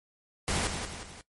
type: noise with echo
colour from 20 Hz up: pink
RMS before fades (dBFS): -29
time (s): 0.48-0.67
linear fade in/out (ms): 0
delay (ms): 180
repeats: 3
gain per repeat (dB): -6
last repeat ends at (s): 1.21
effects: noise-tail reverb RT60 0.1 s tail -18 dB re dry + MP3 48 kbps